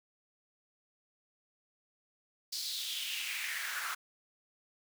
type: noise with high-pass filter sweep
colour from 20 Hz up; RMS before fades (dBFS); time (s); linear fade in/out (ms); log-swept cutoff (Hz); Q
pink; -38; 2.52-3.95; 10; 4800 to 1300; 4.1
effects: none